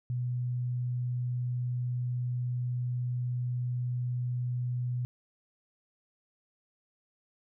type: tone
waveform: sine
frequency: 123.47 Hz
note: B2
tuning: in tune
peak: -29 dBFS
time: 0.1-5.05 s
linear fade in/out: 0 ms
effects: none